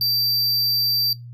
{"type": "tone", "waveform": "square", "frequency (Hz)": 4675, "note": "D8", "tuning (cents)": -9, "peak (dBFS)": -19, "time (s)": [0.01, 1.13], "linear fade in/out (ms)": 2, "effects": ["noise-tail reverb RT60 0.2 s tail -22 dB re dry", "added 120 Hz sine -35 dBFS peak until 1.33 s"]}